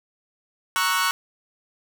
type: chord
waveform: sawtooth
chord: F# dominant seventh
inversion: first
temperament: equal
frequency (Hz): 932.3 / 1108.7 / 1318.5 / 1480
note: A#5 / C#6 / E6 / F#6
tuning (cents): 0 / 0 / 0 / 0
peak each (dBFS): -25 / -20 / -25 / -21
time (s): 0.76-1.11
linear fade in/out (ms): 0
effects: 8-bit